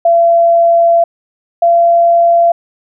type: tone pair in turn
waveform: sine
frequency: 678 / 682.7 Hz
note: E5 / F5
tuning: +49 / -40 cents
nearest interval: unison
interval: 11 cents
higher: second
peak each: -5 / -5 dBFS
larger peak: neither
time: 0.05-1.04 / 1.62-2.52 s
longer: first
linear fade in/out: 5 ms
effects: none